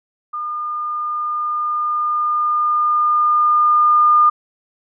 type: tone with level ramp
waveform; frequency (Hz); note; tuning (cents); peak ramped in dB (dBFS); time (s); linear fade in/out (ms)
sine; 1212; D#6; -46; -22 to -8; 0.33-4.3; 10
effects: none